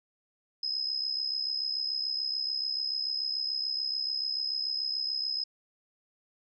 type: tone with amplitude modulation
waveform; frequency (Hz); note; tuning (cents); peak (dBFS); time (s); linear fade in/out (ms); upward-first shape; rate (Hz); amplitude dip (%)
sine; 5090; D#8; +39; -26; 0.63-5.44; 5; sine; 66.9; 70
effects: none